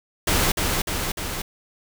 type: noise with echo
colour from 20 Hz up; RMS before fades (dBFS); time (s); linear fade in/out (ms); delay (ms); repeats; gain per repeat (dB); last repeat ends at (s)
pink; -20; 0.27-0.52; 5; 300; 3; -3; 1.42
effects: none